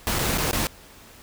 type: noise with dropouts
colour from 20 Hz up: pink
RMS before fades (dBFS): -24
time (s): 0.07-0.67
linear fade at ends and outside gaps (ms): 0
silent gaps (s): 0.187-0.191 / 0.376-0.382 / 0.512-0.531
effects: pink hiss -48 dBFS RMS until 1.22 s